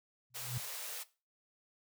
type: tone with exponential growth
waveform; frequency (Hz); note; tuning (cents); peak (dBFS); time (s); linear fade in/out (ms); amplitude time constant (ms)
sine; 123.47; B2; 0; -33; 0.3-0.58; 5; 60
type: high-pass noise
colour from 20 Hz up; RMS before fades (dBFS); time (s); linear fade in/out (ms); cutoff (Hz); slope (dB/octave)
white; -43; 0.34-1.04; 20; 420; 48
effects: noise-tail reverb RT60 0.3 s tail -17 dB re dry